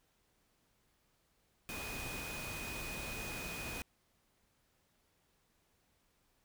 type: tone in noise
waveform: sine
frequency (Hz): 2489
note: D#7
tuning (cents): 0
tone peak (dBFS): -45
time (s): 1.69-3.82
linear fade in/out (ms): 0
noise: pink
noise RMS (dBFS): -44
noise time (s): 1.69-3.82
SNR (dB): -4
effects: pink hiss -75 dBFS RMS until 6.44 s